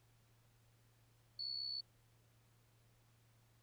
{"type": "tone with amplitude modulation", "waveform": "sine", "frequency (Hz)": 4435, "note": "C#8", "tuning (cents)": 0, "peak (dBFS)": -38, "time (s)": [1.39, 1.81], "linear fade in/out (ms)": 5, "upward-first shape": "sine", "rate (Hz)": 66.7, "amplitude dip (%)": 65, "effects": ["added 115 Hz sine -70 dBFS peak until 3.62 s", "pink hiss -75 dBFS RMS until 3.62 s"]}